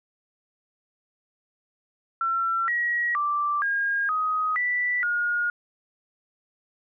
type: tone with pitch steps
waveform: sine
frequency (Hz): 1351 / 1908 / 1173 / 1623 / 1256 / 1970 / 1432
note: E6 / A#6 / D6 / G#6 / D#6 / B6 / F6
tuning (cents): +42 / +40 / -2 / -40 / +16 / -5 / +43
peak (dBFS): -22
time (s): 2.21-5.5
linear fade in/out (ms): 2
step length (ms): 470
effects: none